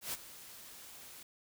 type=noise with ADSR envelope; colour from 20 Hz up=white; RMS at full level=-37 dBFS; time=0.01-1.23 s; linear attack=120 ms; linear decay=30 ms; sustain=-15 dB; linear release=3 ms; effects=none